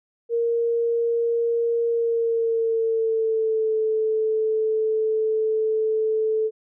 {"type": "tone with pitch glide", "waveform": "sine", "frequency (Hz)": [466.2, 437.5], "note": ["A#4", "A4"], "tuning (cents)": [0, -10], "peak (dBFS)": -19, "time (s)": [0.29, 6.51], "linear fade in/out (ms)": 50, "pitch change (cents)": -110, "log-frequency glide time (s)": [1.88, 3.75], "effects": []}